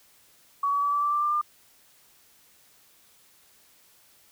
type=tone with pitch steps; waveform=sine; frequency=1129 / 1138.8 / 1148.7 / 1158.7 / 1168.8 / 1179 / 1189.2 / 1199.6 Hz; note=C#6 / C#6 / D6 / D6 / D6 / D6 / D6 / D6; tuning=+31 / +46 / -39 / -24 / -9 / +6 / +21 / +36 cents; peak=-22 dBFS; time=0.63-1.414 s; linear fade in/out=5 ms; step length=98 ms; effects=white hiss -59 dBFS RMS until 4.31 s